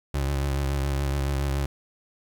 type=tone with vibrato; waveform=30% pulse; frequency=69.3 Hz; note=C#2; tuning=in tune; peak=-21 dBFS; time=0.14-1.66 s; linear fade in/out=5 ms; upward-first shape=sine; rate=7.1 Hz; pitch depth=45 cents each way; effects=10-bit